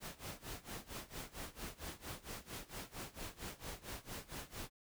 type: noise with tremolo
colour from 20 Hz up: pink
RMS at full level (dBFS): -45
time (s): 0-4.7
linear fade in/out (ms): 50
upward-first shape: sine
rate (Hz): 4.4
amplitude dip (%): 90
effects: none